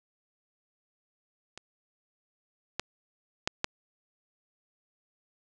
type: clicks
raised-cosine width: 0.2 ms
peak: -25 / -12 / -9 / -9 dBFS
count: 4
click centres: 1.576 / 2.796 / 3.475 / 3.644 s
effects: resampled to 24000 Hz + 7-bit